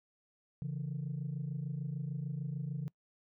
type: tone pair together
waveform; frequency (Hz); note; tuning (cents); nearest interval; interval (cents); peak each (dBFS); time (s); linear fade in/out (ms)
sine; 138.11 / 164.81; C#3 / E3; -6 / 0; minor third; 306; -36 / -38; 0.62-2.88; 0
effects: noise-tail reverb RT60 0.1 s tail -24 dB re dry + tanh soft clip ceiling -31 dBFS